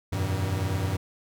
45% pulse tone cluster, 86.6 / 96.2 / 118.2 / 157.6 Hz, F2 / G2 / A#2 / D#3, -14 / -32 / +24 / +23 cents, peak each -34 / -27 / -34 / -35 dBFS, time 0.12-0.97 s, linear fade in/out 10 ms, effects none

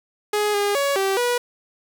sawtooth tone with pitch steps, 418.1 / 407.5 / 561 / 388.3 / 486.3 Hz, G#4 / G#4 / C#5 / G4 / B4, +12 / -33 / +21 / -16 / -27 cents, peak -15 dBFS, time 0.33-1.38 s, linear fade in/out 5 ms, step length 210 ms, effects 7-bit

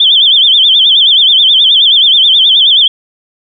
sine tone with vibrato, 3322 Hz, G#7, in tune, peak -3 dBFS, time 0-2.88 s, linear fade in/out 5 ms, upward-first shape sine, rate 9.4 Hz, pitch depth 150 cents each way, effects none

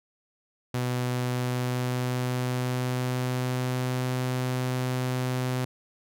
sawtooth tone with pitch glide, 124.5 to 127.19 Hz, B2 to C3, +14 to -49 cents, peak -22 dBFS, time 0.74-5.65 s, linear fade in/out 5 ms, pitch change +37 cents, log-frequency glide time 1.08-4.12 s, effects none

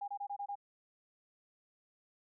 sine tone bursts, 809 Hz, G#5, 46 cents flat, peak -37 dBFS, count 6, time 0.01-0.555 s, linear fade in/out 10 ms, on 70 ms, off 25 ms, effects none

